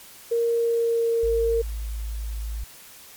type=tone with pitch glide; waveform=sine; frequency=466.2 to 459.5 Hz; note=A#4 to A#4; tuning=0 to -25 cents; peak=-19 dBFS; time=0.31-1.62 s; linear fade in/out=10 ms; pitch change=-25 cents; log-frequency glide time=0.52-1.37 s
type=tone; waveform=sine; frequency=54.3 Hz; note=A1; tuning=22 cents flat; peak=-27 dBFS; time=1.23-2.64 s; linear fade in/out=5 ms
effects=white hiss -46 dBFS RMS until 3.16 s + MP3 96 kbps